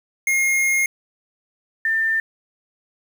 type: tone pair in turn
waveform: square / sine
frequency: 2142 / 1792.9 Hz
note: C7 / A6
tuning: +40 / +32 cents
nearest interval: minor third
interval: 308 cents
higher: first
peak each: -17 dBFS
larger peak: neither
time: 0.27-0.86 / 1.85-2.2 s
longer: first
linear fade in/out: 2 ms
effects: 8-bit